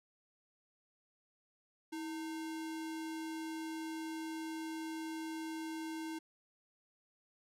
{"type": "tone with sample-and-hold", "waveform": "sine", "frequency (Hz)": 321, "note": "E4", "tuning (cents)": -46, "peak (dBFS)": -39, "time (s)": [1.92, 6.19], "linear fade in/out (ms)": 10, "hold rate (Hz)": 1225, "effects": ["low-pass 12000 Hz 12 dB/octave"]}